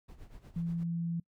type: noise with tremolo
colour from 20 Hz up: brown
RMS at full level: -48 dBFS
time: 0.08-0.84 s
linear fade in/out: 10 ms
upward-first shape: sine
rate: 8.4 Hz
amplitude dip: 75%
type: tone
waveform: sine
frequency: 168.7 Hz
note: E3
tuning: 40 cents sharp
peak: -31 dBFS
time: 0.56-1.2 s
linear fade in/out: 5 ms
effects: noise-tail reverb RT60 0.1 s tail -25 dB re dry